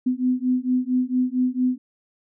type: beating tone pair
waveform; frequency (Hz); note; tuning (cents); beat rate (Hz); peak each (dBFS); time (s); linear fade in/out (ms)
sine; 250.7 / 255.1; B3 / C4; +26 / -44; 4.4; -22 / -22; 0.06-1.78; 10
effects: none